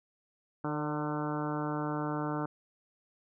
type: harmonic tone with a mistuned harmonic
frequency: 150 Hz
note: D3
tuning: 37 cents sharp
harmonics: 1 / 2 / 3 / 4 / 5 / 6 / 7 / 8 / 9 / 10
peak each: -37 / -35 / -41 / -42 / -43 / -41 / -44 / -44 / -43 / -48 dBFS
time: 0.64-2.46 s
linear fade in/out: 5 ms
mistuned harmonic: 4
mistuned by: -26 cents
effects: none